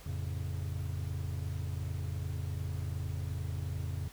triangle chord, F augmented, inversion none, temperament equal, 87.31 / 110 / 138.59 Hz, F2 / A2 / C#3, 0 / 0 / 0 cents, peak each -34 / -39 / -38 dBFS, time 0.06-4.08 s, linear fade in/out 5 ms, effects added 50 Hz sine -54 dBFS peak until 4.12 s + pink hiss -54 dBFS RMS until 4.12 s

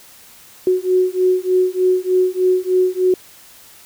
sine beating tone pair, 366.8 / 370.1 Hz, F#4 / F#4, -15 / 0 cents, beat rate 3.3 Hz, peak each -16 dBFS, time 0.67-3.14 s, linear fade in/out 2 ms, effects white hiss -44 dBFS RMS until 3.85 s

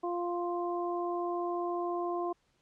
harmonic tone, 349.2 Hz, F4, in tune, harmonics 1 / 2 / 3, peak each -33 / -36 / -38 dBFS, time 0.03-2.33 s, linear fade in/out 10 ms, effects pink hiss -73 dBFS RMS until 2.61 s + low-pass 7000 Hz 12 dB/octave

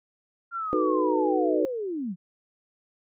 sine linear sweep, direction down, 1396.9 to 163.5 Hz, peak -28 dBFS, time 0.51-2.16 s, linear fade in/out 50 ms
sine chord, B dominant seventh, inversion first, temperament equal, 311.1 / 370 / 440 / 493.9 Hz, D#4 / F#4 / A4 / B4, 0 / 0 / 0 / 0 cents, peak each -26 / -27 / -29 / -27 dBFS, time 0.73-1.65 s, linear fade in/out 0 ms
effects none

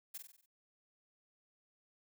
blue noise with echo, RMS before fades -44 dBFS, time 0.14-0.18 s, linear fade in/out 10 ms, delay 47 ms, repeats 6, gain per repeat -5 dB, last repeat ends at 0.462 s, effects none

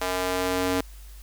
square tone with high-pass filter sweep, 91.9 Hz, F#2, 11 cents flat, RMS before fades -26 dBFS, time 0.01-0.81 s, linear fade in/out 5 ms, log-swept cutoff 620 to 290 Hz, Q 1.1, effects added 50 Hz sine -41 dBFS peak until 1.22 s + white hiss -53 dBFS RMS until 1.22 s

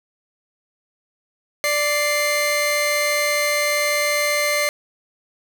sawtooth tone pair together, 587.3 / 2093 Hz, D5 / C7, 0 / 0 cents, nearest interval octave + minor seventh, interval 2200 cents, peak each -17 dBFS, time 1.64-4.69 s, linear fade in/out 0 ms, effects none

